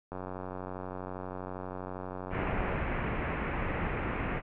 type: click train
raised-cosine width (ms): 1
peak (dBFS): -25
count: 245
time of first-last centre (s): 0.12-2.758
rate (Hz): 92.5
type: low-pass noise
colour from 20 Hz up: pink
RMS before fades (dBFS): -33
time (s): 2.3-4.42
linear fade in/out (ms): 50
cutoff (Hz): 2500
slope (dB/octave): 48
effects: none